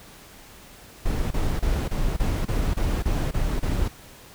brown noise bursts, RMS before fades -23 dBFS, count 10, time 1.05-3.884 s, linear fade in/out 10 ms, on 260 ms, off 26 ms, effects pink hiss -47 dBFS RMS until 4.34 s

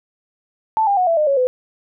sine tone with pitch steps, 880 / 802.3 / 731.5 / 666.9 / 608 / 554.4 / 505.4 Hz, A5 / G5 / F#5 / E5 / D#5 / C#5 / B4, 0 / +40 / -20 / +20 / -40 / 0 / +40 cents, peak -13 dBFS, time 0.77-1.47 s, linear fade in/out 0 ms, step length 100 ms, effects none

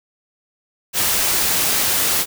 white noise, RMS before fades -18 dBFS, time 0.93-2.26 s, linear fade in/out 50 ms, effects none

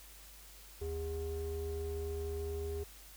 triangle ring-modulated tone, 164.81 Hz, E3, in tune, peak -31 dBFS, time 0.81-2.84 s, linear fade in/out 10 ms, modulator 242 Hz, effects added 50 Hz sine -56 dBFS peak until 3.16 s + white hiss -56 dBFS RMS until 3.16 s

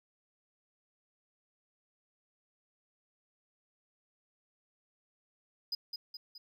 triangle tone with echo, 4978 Hz, D#8, in tune, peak -31 dBFS, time 5.72-5.75 s, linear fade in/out 5 ms, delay 210 ms, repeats 3, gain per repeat -5 dB, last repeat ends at 6.38 s, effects none

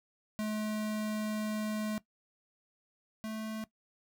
square tone pair in turn, 214.1 / 218.6 Hz, A3 / A3, -47 / -11 cents, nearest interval unison, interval 36 cents, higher second, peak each -33 / -37 dBFS, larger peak first, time 0.39-1.98 / 3.24-3.64 s, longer first, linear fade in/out 0 ms, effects noise-tail reverb RT60 0.1 s tail -18 dB re dry

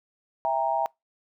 sine chord, E diminished, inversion none, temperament equal with one note detuned, 659.3 / 800 / 932.3 Hz, E5 / G5 / Bb5, 0 / +35 / 0 cents, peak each -27 dBFS, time 0.45-0.86 s, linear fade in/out 0 ms, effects noise-tail reverb RT60 0.2 s tail -26 dB re dry

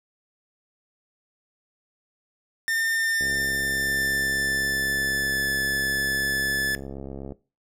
45% pulse tone with pitch glide, 1807 to 1737.4 Hz, A6 to A6, +46 to -22 cents, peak -23 dBFS, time 2.68-6.75 s, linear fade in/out 0 ms, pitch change -68 cents, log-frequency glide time 2.94-5.5 s
click train, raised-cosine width 2 ms, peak -23 dBFS, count 281, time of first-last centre 3.21-7.322 s, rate 68.1 Hz
effects noise-tail reverb RT60 0.3 s tail -18 dB re dry

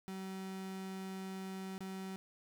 35% pulse tone with dropouts, 190.3 Hz, F#3, 49 cents sharp, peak -40 dBFS, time 0.08-2.16 s, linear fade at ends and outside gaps 0 ms, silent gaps 1.78-1.806 s, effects none

